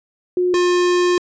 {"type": "tone pair in turn", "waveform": ["sine", "square"], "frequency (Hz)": [360.3, 356], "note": ["F#4", "F4"], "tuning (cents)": [-46, 33], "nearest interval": "unison", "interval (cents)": 21, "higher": "first", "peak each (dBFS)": -14, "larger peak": "neither", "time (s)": [[0.37, 0.54], [0.54, 1.18]], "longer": "second", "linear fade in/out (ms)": 2, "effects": ["resampled to 16000 Hz"]}